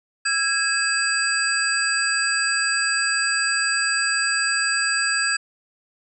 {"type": "tone cluster", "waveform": "sine", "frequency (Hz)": [1348, 1646, 2570, 4765, 7970], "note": ["E6", "G#6", "E7", "D8", "B8"], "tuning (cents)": [38, -16, -45, 24, 15], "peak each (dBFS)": [-30, -22, -28, -26, -26], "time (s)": [0.25, 5.37], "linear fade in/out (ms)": 10, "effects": []}